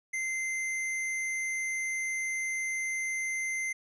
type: tone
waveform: square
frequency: 2078 Hz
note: C7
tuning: 12 cents flat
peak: -31 dBFS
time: 0.13-3.73 s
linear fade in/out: 10 ms
effects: resampled to 24000 Hz